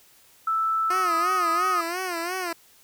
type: tone with pitch glide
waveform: sine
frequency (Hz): 1318.5 to 1256.8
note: E6 to D#6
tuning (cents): 0 to +17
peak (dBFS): -21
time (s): 0.47-1.81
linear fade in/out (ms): 5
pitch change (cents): -83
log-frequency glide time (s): 0.89-1.2
type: tone with vibrato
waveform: 10% pulse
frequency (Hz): 353.4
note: F4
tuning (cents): +21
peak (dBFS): -19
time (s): 0.9-2.53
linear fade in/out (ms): 5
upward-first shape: sine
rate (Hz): 2.9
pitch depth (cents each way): 110
effects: white hiss -56 dBFS RMS until 2.83 s